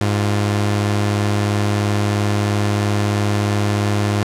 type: tone pair together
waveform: sawtooth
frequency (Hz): 103.04 / 349.2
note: G#2 / F4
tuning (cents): -13 / 0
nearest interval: octave + major sixth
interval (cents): 2113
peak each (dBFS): -12 / -22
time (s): 0.01-4.23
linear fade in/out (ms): 0
effects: low-pass 10000 Hz 12 dB/octave